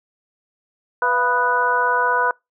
harmonic tone with a mistuned harmonic, 246.9 Hz, B3, in tune, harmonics 2 / 3 / 4 / 5 / 6, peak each -24 / -28 / -19 / -27 / -20 dBFS, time 1.02-2.31 s, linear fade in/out 2 ms, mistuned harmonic 3, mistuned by -120 cents, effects noise-tail reverb RT60 0.2 s tail -25 dB re dry

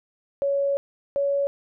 sine tone pair in turn, 559 / 561.5 Hz, C#5 / C#5, +14 / +22 cents, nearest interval unison, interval 8 cents, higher second, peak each -20 dBFS, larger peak neither, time 0.42-0.77 / 1.16-1.47 s, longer first, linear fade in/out 0 ms, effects none

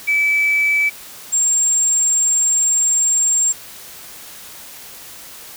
sine tone pair in turn, 2304 / 7430 Hz, D7 / A#8, -34 / -7 cents, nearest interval octave + minor sixth, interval 2027 cents, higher second, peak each -12 dBFS, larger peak neither, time 0.07-0.9 / 1.32-3.53 s, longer second, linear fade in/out 20 ms, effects tanh soft clip ceiling -8 dBFS + white hiss -37 dBFS RMS until 5.56 s

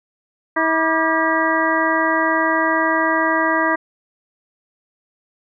harmonic tone with a mistuned harmonic, 322.2 Hz, E4, 39 cents flat, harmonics 1 / 2 / 3 / 4 / 5 / 6, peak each -22 / -22 / -22 / -22 / -22 / -22 dBFS, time 0.56-3.76 s, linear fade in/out 10 ms, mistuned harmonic 4, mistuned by -140 cents, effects none

